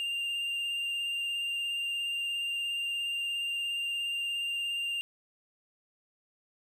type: tone with vibrato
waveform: triangle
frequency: 2794 Hz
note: F7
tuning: in tune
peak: -29 dBFS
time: 0-5.01 s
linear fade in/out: 0 ms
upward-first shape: triangle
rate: 17 Hz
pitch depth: 18 cents each way
effects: none